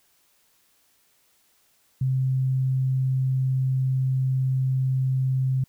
sine tone, 131.1 Hz, C3, 4 cents sharp, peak -20 dBFS, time 2.01-5.64 s, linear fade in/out 5 ms, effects white hiss -64 dBFS RMS until 5.68 s

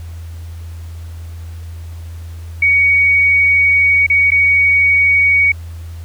sine tone with dropouts, 2244 Hz, C#7, 21 cents sharp, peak -8 dBFS, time 2.62-5.52 s, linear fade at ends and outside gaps 5 ms, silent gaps 4.066-4.099 / 4.306-4.317 s, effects added 83 Hz sine -26 dBFS peak until 6.04 s + pink hiss -45 dBFS RMS until 6.04 s

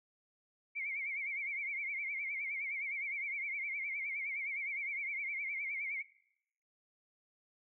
sine tone with vibrato, 2217 Hz, C#7, in tune, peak -36 dBFS, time 0.75-6.03 s, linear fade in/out 20 ms, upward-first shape triangle, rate 9.7 Hz, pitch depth 120 cents each way, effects noise-tail reverb RT60 0.8 s tail -21 dB re dry

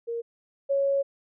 sine tone pair in turn, 466.2 / 554.1 Hz, A#4 / C#5, 0 / -1 cents, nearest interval minor third, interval 299 cents, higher second, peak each -28 / -21 dBFS, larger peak second, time 0.07-0.22 / 0.69-1.03 s, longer second, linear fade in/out 20 ms, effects none

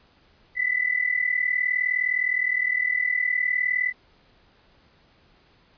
sine tone pair together, 1975.5 / 2015 Hz, B6 / B6, 0 / +34 cents, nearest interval unison, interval 34 cents, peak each -24 dBFS, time 0.55-3.93 s, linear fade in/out 50 ms, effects pink hiss -59 dBFS RMS until 5.77 s + resampled to 11025 Hz

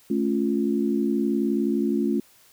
sine chord, A augmented, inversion none, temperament equal with one note detuned, 218 / 277.2 / 349.2 Hz, A3 / C#4 / E#4, -16 / 0 / 0 cents, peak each -24 / -25 / -26 dBFS, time 0.1-2.2 s, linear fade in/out 5 ms, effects white hiss -56 dBFS RMS until 2.52 s

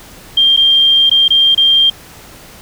sine tone with dropouts, 3187 Hz, G7, 28 cents sharp, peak -6 dBFS, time 0.37-1.9 s, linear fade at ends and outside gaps 5 ms, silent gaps 0.565-0.573 / 1.097-1.113 / 1.281-1.304 / 1.548-1.576 s, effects pink hiss -37 dBFS RMS until 2.61 s

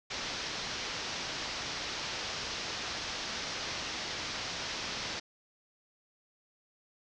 white low-pass noise, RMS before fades -38 dBFS, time 0.1-5.2 s, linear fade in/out 10 ms, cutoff 5900 Hz, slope 48 dB/octave, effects none

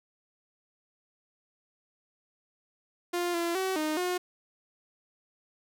sawtooth tone with pitch steps, 350.6 / 340.5 / 378.6 / 308.4 / 360.1 Hz, F4 / F4 / F#4 / D#4 / F#4, +7 / -44 / +40 / -15 / -47 cents, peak -24 dBFS, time 3.13-4.18 s, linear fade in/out 10 ms, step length 210 ms, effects none

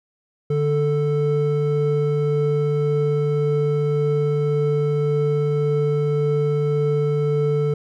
triangle tone pair together, 147.4 / 440.4 Hz, D3 / A4, +7 / +2 cents, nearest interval octave + perfect fifth, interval 1895 cents, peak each -18 dBFS, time 0.5-7.74 s, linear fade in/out 5 ms, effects none

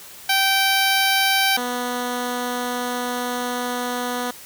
10% pulse tone pair in turn, 777 / 245.9 Hz, G5 / B3, -16 / -7 cents, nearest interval octave + minor sixth, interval 1991 cents, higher first, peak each -8 / -15 dBFS, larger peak first, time 0.29-1.57 / 1.57-4.31 s, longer second, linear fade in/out 5 ms, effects white hiss -41 dBFS RMS until 4.45 s

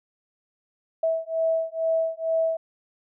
sine beating tone pair, 650 / 652.2 Hz, E5 / E5, -24 / -19 cents, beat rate 2.2 Hz, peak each -25 dBFS, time 1.03-2.57 s, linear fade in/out 5 ms, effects none

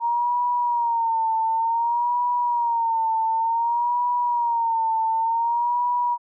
sine tone with vibrato, 932.3 Hz, A#5, in tune, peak -19 dBFS, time 0-6.18 s, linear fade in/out 50 ms, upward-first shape sine, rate 0.55 Hz, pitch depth 74 cents each way, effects none

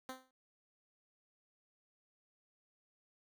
10% pulse tone with exponential decay, 259.4 Hz, C4, 15 cents flat, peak -32 dBFS, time 0.09-0.31 s, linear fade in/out 1 ms, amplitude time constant 46 ms, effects none

